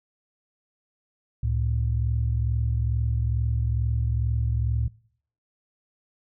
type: tone pair together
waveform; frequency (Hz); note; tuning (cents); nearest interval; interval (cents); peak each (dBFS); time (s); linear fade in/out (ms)
sine; 70.01 / 112.3; C#2 / A2; +18 / +36; minor sixth; 818; -24; 1.43-4.88; 5
effects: noise-tail reverb RT60 0.6 s tail -23 dB re dry + tanh soft clip ceiling -14 dBFS